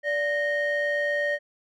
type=ring-modulated tone; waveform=triangle; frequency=637 Hz; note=D#5; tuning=41 cents sharp; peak=-18 dBFS; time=0.03-1.39 s; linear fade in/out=50 ms; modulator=1220 Hz; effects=none